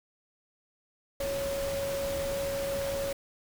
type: tone in noise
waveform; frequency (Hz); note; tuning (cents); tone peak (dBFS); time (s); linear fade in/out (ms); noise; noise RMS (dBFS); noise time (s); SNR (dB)
sine; 554.4; C#5; 0; -30; 1.2-3.13; 5; pink; -38; 1.2-3.13; +5
effects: none